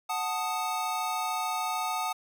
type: chord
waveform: square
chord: D# diminished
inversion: first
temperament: equal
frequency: 740 / 880 / 1244.5 Hz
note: F#5 / A5 / D#6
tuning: 0 / 0 / 0 cents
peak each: -34 dBFS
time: 0.09-2.13 s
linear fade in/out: 10 ms
effects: none